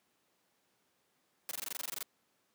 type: noise bursts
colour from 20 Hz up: white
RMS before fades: -39 dBFS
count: 13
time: 1.49-2.028 s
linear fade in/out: 0 ms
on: 22 ms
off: 21 ms
effects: pink hiss -75 dBFS RMS until 2.54 s + high-pass 200 Hz 12 dB/octave